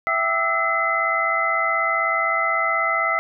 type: tone cluster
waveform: sine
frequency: 663 / 779 / 1215 / 1314 / 2039 Hz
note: E5 / G5 / D#6 / E6 / C7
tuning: +10 / -11 / -42 / -6 / -45 cents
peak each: -26 / -30 / -31 / -22 / -22 dBFS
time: 0.07-3.19 s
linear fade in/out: 0 ms
effects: none